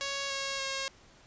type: tone with pitch steps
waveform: 5% pulse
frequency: 554.4 / 547.7 / 541.1 Hz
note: C#5 / C#5 / C#5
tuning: 0 / -21 / -42 cents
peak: -21 dBFS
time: 0.01-0.88 s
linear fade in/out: 0 ms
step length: 290 ms
effects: pink hiss -58 dBFS RMS until 1.26 s + resampled to 16000 Hz